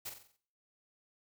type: noise with echo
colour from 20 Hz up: white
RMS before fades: -41 dBFS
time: 0.05-0.1 s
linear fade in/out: 10 ms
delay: 45 ms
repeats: 6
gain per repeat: -6 dB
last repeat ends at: 0.37 s
effects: noise-tail reverb RT60 0.5 s tail -17 dB re dry